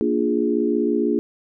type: chord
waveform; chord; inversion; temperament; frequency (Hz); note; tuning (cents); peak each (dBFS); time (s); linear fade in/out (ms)
sine; Bb dominant seventh; none; equal; 233.1 / 293.7 / 349.2 / 415.3; Bb3 / D4 / F4 / Ab4; 0 / 0 / 0 / 0; -23; 0.01-1.19; 0
effects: none